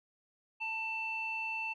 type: tone with low-pass filter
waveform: square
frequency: 890 Hz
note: A5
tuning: 20 cents sharp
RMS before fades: -37 dBFS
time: 0.6-1.74 s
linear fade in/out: 20 ms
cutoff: 2700 Hz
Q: 6.6
effects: none